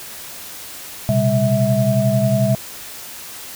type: tone cluster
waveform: sine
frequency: 121.4 / 132.6 / 200.7 / 651 Hz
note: B2 / C3 / G3 / E5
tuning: -29 / +23 / +41 / -22 cents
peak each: -19 dBFS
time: 1.09-2.55 s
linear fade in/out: 0 ms
effects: white hiss -34 dBFS RMS until 3.55 s